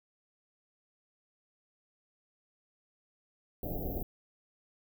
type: band-stop noise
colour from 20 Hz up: pink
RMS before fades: -36 dBFS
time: 3.63-4.03 s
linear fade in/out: 2 ms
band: 750 to 13000 Hz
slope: 96 dB/octave
effects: none